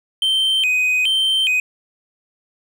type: tone with vibrato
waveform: triangle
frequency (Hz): 2794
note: F7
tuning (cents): 0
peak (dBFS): -13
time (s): 0.22-1.6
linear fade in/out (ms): 2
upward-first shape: square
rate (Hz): 1.2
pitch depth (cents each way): 190
effects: none